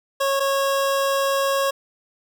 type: tone pair in turn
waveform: 25% pulse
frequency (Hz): 549 / 549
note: C#5 / C#5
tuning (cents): -17 / -17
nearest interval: unison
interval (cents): 0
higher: neither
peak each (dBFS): -15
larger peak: neither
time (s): 0.2-0.4 / 0.4-1.71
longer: second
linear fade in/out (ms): 10
effects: none